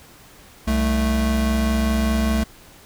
square tone pair together, 64.79 / 219.3 Hz, C2 / A3, -16 / -6 cents, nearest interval octave + major sixth, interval 2110 cents, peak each -21 dBFS, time 0.67-2.44 s, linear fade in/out 10 ms, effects pink hiss -47 dBFS RMS until 2.85 s

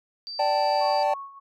sine tone, 4656 Hz, D8, 16 cents flat, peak -33 dBFS, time 0.27-1.03 s, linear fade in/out 0 ms
triangle chord, D suspended fourth, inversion none, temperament equal with one note detuned, 587.3 / 774.1 / 880 Hz, D5 / G5 / A5, 0 / -22 / 0 cents, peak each -23 dBFS, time 0.39-1.14 s, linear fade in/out 5 ms
sine tone with tremolo, 1104 Hz, C#6, 7 cents flat, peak -33 dBFS, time 0.8-1.4 s, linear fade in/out 20 ms, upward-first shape sine, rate 3.3 Hz, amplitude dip 75%
effects none

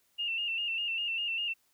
sine tone with vibrato, 2762 Hz, F7, 20 cents flat, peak -30 dBFS, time 0.18-1.54 s, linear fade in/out 20 ms, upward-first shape square, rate 5 Hz, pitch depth 47 cents each way, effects white hiss -71 dBFS RMS until 1.73 s

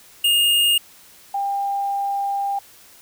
square / sine tone pair in turn, 2835 / 797.8 Hz, F7 / G5, +25 / +30 cents, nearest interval octave + minor seventh, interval 2195 cents, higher first, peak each -15 / -20 dBFS, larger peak first, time 0.24-0.78 / 1.34-2.59 s, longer second, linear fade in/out 5 ms, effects white hiss -48 dBFS RMS until 3.01 s

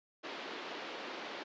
pink band-pass noise, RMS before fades -44 dBFS, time 0.23-1.44 s, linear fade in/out 20 ms, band 280 to 4200 Hz, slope 24 dB/octave, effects resampled to 16000 Hz

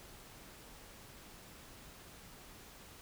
silence, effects pink hiss -55 dBFS RMS until 3.01 s

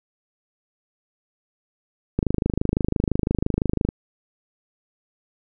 click train, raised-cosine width 3 ms, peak -7 dBFS, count 45, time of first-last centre 2.19-3.889 s, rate 25.9 Hz, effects none

